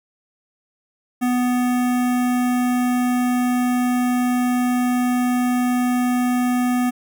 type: tone with notch filter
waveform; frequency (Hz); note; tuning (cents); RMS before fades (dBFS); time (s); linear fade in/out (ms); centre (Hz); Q
square; 247.7; B3; +5; -19; 1.21-6.91; 20; 4300; 0.96
effects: none